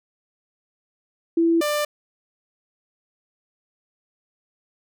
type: tone pair in turn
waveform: sine / sawtooth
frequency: 333.1 / 593.5 Hz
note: E4 / D5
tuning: +18 / +18 cents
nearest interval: minor seventh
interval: 1000 cents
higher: second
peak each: -15 / -17 dBFS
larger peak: first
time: 1.37-1.61 / 1.61-1.85 s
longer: neither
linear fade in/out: 5 ms
effects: none